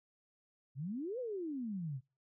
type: exponential two-way sweep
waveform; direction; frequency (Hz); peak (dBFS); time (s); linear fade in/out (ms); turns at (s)
sine; up then down; 123.47 to 523.3 to 123.47; -37; 0.75-2.01; 50; 1.19
effects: noise-tail reverb RT60 0.3 s tail -24 dB re dry